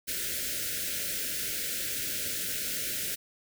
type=band-stop noise; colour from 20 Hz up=white; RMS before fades=-33 dBFS; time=0.07-3.16 s; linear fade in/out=20 ms; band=620 to 1400 Hz; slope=96 dB/octave; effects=none